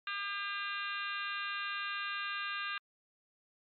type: harmonic tone with a mistuned harmonic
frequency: 401.9 Hz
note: G4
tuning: 43 cents sharp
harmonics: 3 / 4 / 5 / 6 / 7 / 8 / 9 / 10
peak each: -41 / -40 / -49 / -46 / -43 / -53 / -47 / -50 dBFS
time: 0.07-2.78 s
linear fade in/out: 2 ms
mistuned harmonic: 7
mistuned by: -22 cents
effects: AAC 64 kbps